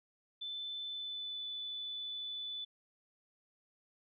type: tone with pitch glide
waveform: sine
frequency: 3520 to 3486 Hz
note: A7 to A7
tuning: 0 to -17 cents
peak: -39 dBFS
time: 0.41-2.65 s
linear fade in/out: 10 ms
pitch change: -17 cents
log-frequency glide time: 0.86-1.46 s
effects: none